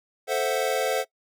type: chord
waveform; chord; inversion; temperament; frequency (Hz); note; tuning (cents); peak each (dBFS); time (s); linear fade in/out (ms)
square; F# half-diminished seventh; first; equal; 440 / 523.3 / 659.3 / 740; A4 / C5 / E5 / F#5; 0 / 0 / 0 / 0; -29 / -28 / -30 / -30; 0.27-1.05; 50
effects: noise-tail reverb RT60 0.1 s tail -21 dB re dry